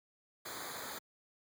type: noise with comb filter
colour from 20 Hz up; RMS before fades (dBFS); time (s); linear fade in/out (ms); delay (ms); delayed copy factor
pink; -44; 0.45-0.99; 10; 0.36; -0.9
effects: high-pass 80 Hz 12 dB/octave